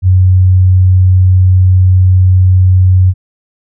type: tone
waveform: sine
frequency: 92.5 Hz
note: F#2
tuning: in tune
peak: -3 dBFS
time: 0.02-3.14 s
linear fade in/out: 50 ms
effects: none